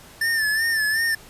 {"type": "tone with vibrato", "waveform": "square", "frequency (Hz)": 1772, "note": "A6", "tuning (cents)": 12, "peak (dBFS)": -20, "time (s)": [0.21, 1.15], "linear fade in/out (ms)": 5, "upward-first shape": "sine", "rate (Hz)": 2.7, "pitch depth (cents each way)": 64, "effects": ["pink hiss -46 dBFS RMS until 1.29 s", "resampled to 32000 Hz"]}